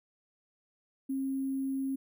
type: tone with sample-and-hold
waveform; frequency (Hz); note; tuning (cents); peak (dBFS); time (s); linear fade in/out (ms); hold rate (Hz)
sine; 269.1; C4; +49; -30; 1.09-1.96; 10; 11025
effects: none